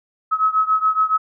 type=beating tone pair; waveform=sine; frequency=1281 / 1288.1 Hz; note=E6 / E6; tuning=-50 / -40 cents; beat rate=7.1 Hz; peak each=-17 / -19 dBFS; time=0.31-1.18 s; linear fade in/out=20 ms; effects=none